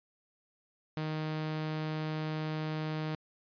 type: tone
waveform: sawtooth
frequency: 155.56 Hz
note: D#3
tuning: in tune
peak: -29 dBFS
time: 0.97-3.15 s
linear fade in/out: 0 ms
effects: resampled to 11025 Hz